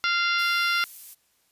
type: harmonic tone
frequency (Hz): 694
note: F5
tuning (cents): -11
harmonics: 2 / 3 / 4 / 5 / 6 / 7 / 8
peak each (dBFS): -24 / -28 / -30 / -32 / -34 / -35 / -36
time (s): 0.04-0.84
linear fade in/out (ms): 0
type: noise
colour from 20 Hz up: violet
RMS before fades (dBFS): -40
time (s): 0.38-1.15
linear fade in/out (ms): 20
effects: white hiss -67 dBFS RMS until 1.51 s + resampled to 32000 Hz